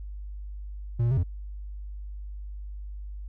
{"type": "tone with pitch steps", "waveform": "triangle", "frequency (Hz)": [117.7, 118.9, 132.8, 87], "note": ["A#2", "A#2", "C3", "F2"], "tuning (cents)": [17, 35, 26, -6], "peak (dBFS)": -19, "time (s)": [0.99, 1.234], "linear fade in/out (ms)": 10, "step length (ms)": 61, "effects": ["added 50 Hz sine -35 dBFS peak until 3.28 s"]}